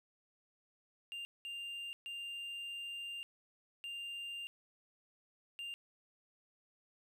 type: tone bursts at uneven times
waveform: triangle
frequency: 2794 Hz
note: F7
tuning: in tune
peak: -40 dBFS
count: 5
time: 1.12-1.25 / 1.45-1.93 / 2.06-3.23 / 3.84-4.47 / 5.59-5.74 s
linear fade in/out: 0 ms
effects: none